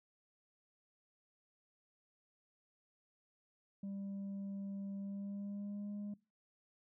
sine tone with pitch glide, 197.5 to 205.2 Hz, G3 to G#3, +13 to -21 cents, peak -38 dBFS, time 3.83-6.14 s, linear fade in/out 5 ms, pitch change +66 cents, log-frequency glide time 4.98-5.92 s, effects noise-tail reverb RT60 0.3 s tail -23 dB re dry + tanh soft clip ceiling -40 dBFS

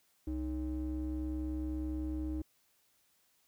triangle ring-modulated tone, 122 Hz, B2, 21 cents flat, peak -29 dBFS, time 0.27-2.42 s, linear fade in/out 5 ms, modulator 189 Hz, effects white hiss -72 dBFS RMS until 3.47 s

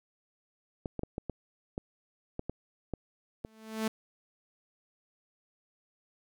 clicks, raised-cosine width 2 ms, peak -21 dBFS, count 10, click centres 0.858 / 0.993 / 1.034 / 1.181 / 1.297 / 1.779 / 2.394 / 2.496 / 2.937 / 3.449 s
sawtooth tone with exponential growth, 220 Hz, A3, in tune, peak -23 dBFS, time 3.44-3.88 s, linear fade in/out 5 ms, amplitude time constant 94 ms
effects none

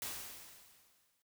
white noise with exponential decay, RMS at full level -40 dBFS, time 0.02-1.22 s, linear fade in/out 0 ms, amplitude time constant 260 ms, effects noise-tail reverb RT60 0.1 s tail -18 dB re dry

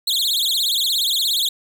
40% pulse tone with vibrato, 3729 Hz, A#7, in tune, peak -16 dBFS, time 0.07-1.49 s, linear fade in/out 5 ms, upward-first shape triangle, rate 17 Hz, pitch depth 300 cents each way, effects none

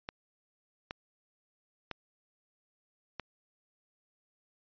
clicks, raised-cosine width 0.3 ms, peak -21 dBFS, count 4, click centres 0.089 / 0.909 / 1.913 / 3.197 s, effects resampled to 11025 Hz

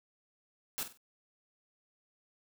white noise with echo, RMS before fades -36 dBFS, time 0.78-0.83 s, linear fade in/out 0 ms, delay 48 ms, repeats 3, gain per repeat -10 dB, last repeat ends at 0.974 s, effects none

